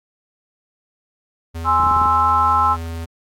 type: tone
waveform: square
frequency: 82.8 Hz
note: E2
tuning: 8 cents sharp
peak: -26 dBFS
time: 1.54-3.06 s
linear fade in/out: 20 ms
type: chord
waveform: sine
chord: Ab augmented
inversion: none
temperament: equal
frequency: 830.6 / 1046.5 / 1318.5 Hz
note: Ab5 / C6 / E6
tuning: 0 / 0 / 0 cents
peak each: -19 / -17 / -16 dBFS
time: 1.64-2.77 s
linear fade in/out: 50 ms
type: clicks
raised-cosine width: 3 ms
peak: -18 dBFS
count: 7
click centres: 1.8 / 1.836 / 1.868 / 1.912 / 1.966 / 2.016 / 2.057 s
effects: AAC 64 kbps